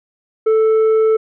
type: tone with tanh clipping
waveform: triangle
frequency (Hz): 440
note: A4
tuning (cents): 0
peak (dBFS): -11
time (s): 0.46-1.17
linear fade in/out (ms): 10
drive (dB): 9
effects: none